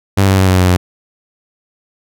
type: tone with pitch steps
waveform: sawtooth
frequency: 98 / 96.32 / 94.66 / 93.04 / 91.44 / 89.87 Hz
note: G2 / G2 / F#2 / F#2 / F#2 / F#2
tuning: 0 / -30 / +40 / +10 / -20 / -50 cents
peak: -4 dBFS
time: 0.17-0.77 s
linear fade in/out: 10 ms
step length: 100 ms
effects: none